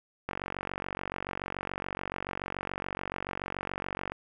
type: click train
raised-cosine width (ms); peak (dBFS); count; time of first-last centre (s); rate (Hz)
0.5; -18; 181; 0.29-4.12; 47
effects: none